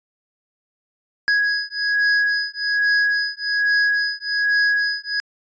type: beating tone pair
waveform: square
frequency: 1661.2 / 1662.4 Hz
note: G#6 / G#6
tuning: 0 / +1 cents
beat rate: 1.2 Hz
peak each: -21 dBFS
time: 1.28-5.2 s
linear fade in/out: 0 ms
effects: resampled to 16000 Hz